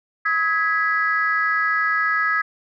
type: chord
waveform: sine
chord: G# minor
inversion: second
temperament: equal with one note detuned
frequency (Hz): 1275.8 / 1661.2 / 1975.5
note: D#6 / G#6 / B6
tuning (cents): +43 / 0 / 0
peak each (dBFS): -21 / -20 / -24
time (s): 0.25-2.42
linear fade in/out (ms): 10
effects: tanh soft clip ceiling -9 dBFS